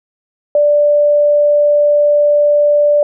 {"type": "tone", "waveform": "sine", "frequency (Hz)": 587.3, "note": "D5", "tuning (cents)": 0, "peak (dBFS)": -7, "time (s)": [0.55, 3.03], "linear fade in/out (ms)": 2, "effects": []}